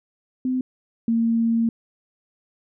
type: tone pair in turn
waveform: sine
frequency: 256.1 / 229.3 Hz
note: C4 / A#3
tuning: -37 / -28 cents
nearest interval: major second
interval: 191 cents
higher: first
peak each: -20 / -17 dBFS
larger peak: second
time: 0.45-0.61 / 1.08-1.69 s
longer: second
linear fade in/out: 2 ms
effects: none